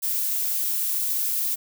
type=noise; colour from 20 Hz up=violet; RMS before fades=-25 dBFS; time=0.02-1.56 s; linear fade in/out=20 ms; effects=none